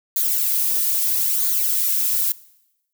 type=noise with flanger; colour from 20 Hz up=violet; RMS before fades=-20 dBFS; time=0.16-2.32 s; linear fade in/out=2 ms; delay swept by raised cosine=0.36 to 2.56 ms; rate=0.77 Hz; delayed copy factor=-0.55; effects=noise-tail reverb RT60 0.9 s tail -21 dB re dry